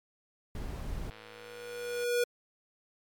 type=noise; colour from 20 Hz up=brown; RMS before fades=-37 dBFS; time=0.55-1.1 s; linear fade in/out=2 ms
type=tone with exponential growth; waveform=square; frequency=483 Hz; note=B4; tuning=39 cents flat; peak=-25 dBFS; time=0.9-2.24 s; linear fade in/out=5 ms; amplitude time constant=290 ms
type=click train; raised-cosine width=0.3 ms; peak=-33 dBFS; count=101; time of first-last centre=1.11-2.036 s; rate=108 Hz
effects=MP3 96 kbps